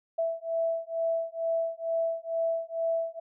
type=beating tone pair; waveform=sine; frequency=659.3 / 661.5 Hz; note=E5 / E5; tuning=0 / +6 cents; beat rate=2.2 Hz; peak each=-30 dBFS; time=0.18-3.2 s; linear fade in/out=10 ms; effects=none